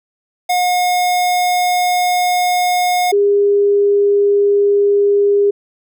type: tone pair in turn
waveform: square / sine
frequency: 720 / 405.2 Hz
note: F#5 / G#4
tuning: -47 / -43 cents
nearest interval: minor seventh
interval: 996 cents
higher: first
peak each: -13 / -9 dBFS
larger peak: second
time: 0.49-3.12 / 3.12-5.51 s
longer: first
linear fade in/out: 10 ms
effects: none